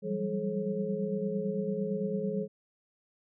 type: tone cluster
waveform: sine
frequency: 168.6 / 190.2 / 199.1 / 427.4 / 540 Hz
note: E3 / F#3 / G3 / G#4 / C#5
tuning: +39 / +48 / +27 / +50 / -45 cents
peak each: -39 / -37 / -34 / -34 / -38 dBFS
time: 0.02-2.48 s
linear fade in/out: 50 ms
effects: none